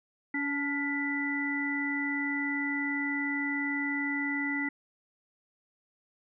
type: harmonic tone with a mistuned harmonic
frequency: 283.3 Hz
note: C#4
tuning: 38 cents sharp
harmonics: 1 / 3 / 5 / 7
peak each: -32 / -42 / -42 / -31 dBFS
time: 0.34-4.69 s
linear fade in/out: 5 ms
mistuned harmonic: 3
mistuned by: +42 cents
effects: none